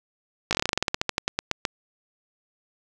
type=slowing click train; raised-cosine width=0.2 ms; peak=-5 dBFS; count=20; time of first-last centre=0.51-1.652 s; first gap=18 ms; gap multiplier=1.12; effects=none